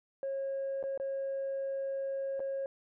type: tone with dropouts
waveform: sine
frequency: 544 Hz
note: C#5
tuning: 33 cents flat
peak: -31 dBFS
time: 0.23-2.66 s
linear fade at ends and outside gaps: 1 ms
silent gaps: 0.828-0.838 / 0.976-0.999 / 2.395-2.402 s
effects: tanh soft clip ceiling -30 dBFS